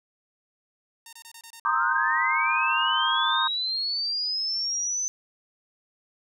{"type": "tone bursts", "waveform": "5% pulse", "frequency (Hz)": 918, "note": "A#5", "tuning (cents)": -27, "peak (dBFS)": -31, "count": 6, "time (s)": [1.06, 1.598], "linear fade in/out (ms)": 2, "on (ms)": 68, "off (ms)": 26}
{"type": "linear sweep", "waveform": "sine", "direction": "up", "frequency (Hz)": [1145, 6140], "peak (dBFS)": -25, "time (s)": [1.65, 5.08], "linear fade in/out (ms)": 0}
{"type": "chord", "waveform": "sine", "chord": "C minor seventh", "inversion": "third", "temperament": "equal", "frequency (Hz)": [932.3, 1046.5, 1244.5, 1568], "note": ["Bb5", "C6", "Eb6", "G6"], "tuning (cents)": [0, 0, 0, 0], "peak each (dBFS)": -28, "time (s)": [1.65, 3.48], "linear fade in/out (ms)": 10}
{"effects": []}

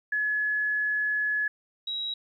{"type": "tone pair in turn", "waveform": "sine", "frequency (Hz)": [1701, 3854], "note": ["G#6", "B7"], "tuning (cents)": [41, -43], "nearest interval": "octave + major second", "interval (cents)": 1416, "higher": "second", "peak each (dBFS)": [-24, -29], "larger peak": "first", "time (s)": [[0.12, 1.48], [1.87, 2.14]], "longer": "first", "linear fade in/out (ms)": 5, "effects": ["11-bit"]}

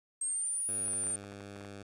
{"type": "exponential two-way sweep", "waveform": "sine", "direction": "up then down", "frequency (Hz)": [8372, 9760, 8940], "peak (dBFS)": -31, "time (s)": [0.21, 1.16], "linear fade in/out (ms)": 5, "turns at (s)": 0.7}
{"type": "tone", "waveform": "10% pulse", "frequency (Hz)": 100.3, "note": "G2", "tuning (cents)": 40, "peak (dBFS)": -36, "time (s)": [0.68, 1.83], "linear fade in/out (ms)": 10}
{"type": "clicks", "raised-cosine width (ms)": 0.5, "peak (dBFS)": -35, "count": 11, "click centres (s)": [0.881, 0.935, 1.037, 1.069, 1.104, 1.24, 1.323, 1.406, 1.563, 1.611, 1.649]}
{"effects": ["resampled to 24000 Hz", "10-bit"]}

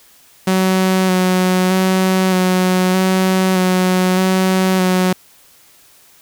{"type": "tone with vibrato", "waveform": "sawtooth", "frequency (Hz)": 185.8, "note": "F#3", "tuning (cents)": 7, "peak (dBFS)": -8, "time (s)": [0.47, 5.13], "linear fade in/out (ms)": 5, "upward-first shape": "square", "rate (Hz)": 0.81, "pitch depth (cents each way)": 16, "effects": ["white hiss -48 dBFS RMS until 6.21 s"]}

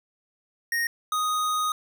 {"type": "tone pair in turn", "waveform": "square", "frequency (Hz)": [1861, 1245.3], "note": ["A#6", "D#6"], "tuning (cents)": [-3, 1], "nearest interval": "perfect fifth", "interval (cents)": 696, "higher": "first", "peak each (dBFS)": -24, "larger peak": "neither", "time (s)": [[0.72, 0.87], [1.12, 1.72]], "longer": "second", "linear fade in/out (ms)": 2, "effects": []}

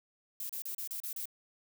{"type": "noise bursts", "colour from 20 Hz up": "violet", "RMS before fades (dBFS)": -39, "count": 7, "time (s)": [0.4, 1.256], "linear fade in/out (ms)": 2, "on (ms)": 94, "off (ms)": 33, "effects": []}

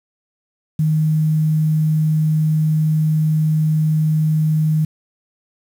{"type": "tone with quantisation", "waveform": "sine", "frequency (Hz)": 155.56, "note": "D#3", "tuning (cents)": 0, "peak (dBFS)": -13, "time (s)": [0.79, 4.85], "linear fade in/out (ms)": 5, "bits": 7, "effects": []}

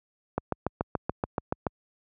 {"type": "click train", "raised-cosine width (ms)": 1, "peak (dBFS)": -12, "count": 10, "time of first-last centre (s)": [0.38, 1.668], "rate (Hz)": 6.99, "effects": ["high-pass 60 Hz 12 dB/octave"]}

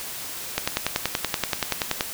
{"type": "click train", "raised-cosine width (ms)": 0.2, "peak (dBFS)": -4, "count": 16, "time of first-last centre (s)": [0.58, 2.009], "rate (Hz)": 10.5, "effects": ["white hiss -34 dBFS RMS until 2.13 s"]}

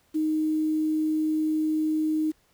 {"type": "tone with quantisation", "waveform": "sine", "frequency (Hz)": 311.1, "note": "D#4", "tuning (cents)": 0, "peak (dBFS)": -22, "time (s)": [0.14, 2.32], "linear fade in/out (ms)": 20, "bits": 8, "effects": ["pink hiss -65 dBFS RMS until 2.53 s"]}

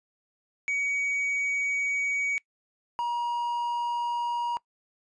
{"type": "tone pair in turn", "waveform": "triangle", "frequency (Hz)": [2256, 952.6], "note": ["C#7", "A#5"], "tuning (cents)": [30, 37], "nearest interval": "octave + minor third", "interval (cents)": 1493, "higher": "first", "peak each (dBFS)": -24, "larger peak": "neither", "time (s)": [[0.68, 2.38], [2.99, 4.57]], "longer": "first", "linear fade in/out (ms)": 0, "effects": ["noise-tail reverb RT60 0.1 s tail -22 dB re dry", "resampled to 22050 Hz"]}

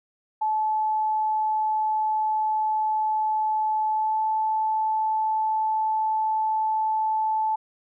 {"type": "tone with pitch glide", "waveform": "sine", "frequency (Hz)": [865, 872], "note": ["A5", "A5"], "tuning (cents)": [-30, -16], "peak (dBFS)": -21, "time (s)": [0.41, 7.56], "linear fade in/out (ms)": 10, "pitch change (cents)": 14, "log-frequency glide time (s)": [3.9, 4.2], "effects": []}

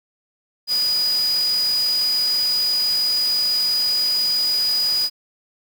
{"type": "tone in noise", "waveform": "sine", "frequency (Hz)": 4927, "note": "D#8", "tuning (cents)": -18, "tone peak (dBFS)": -17, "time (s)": [0.67, 5.1], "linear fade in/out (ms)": 50, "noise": "white", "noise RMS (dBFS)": -32, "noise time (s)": [0.67, 5.1], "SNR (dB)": 12, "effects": []}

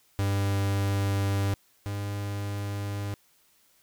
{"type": "tone pair in turn", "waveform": "45% pulse", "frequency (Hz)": [99.2, 101.23], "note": ["G2", "G#2"], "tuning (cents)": [21, -44], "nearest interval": "unison", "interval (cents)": 35, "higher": "second", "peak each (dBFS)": [-24, -30], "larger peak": "first", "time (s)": [[0.19, 1.54], [1.86, 3.14]], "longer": "first", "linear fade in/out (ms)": 0, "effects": ["white hiss -64 dBFS RMS until 3.82 s"]}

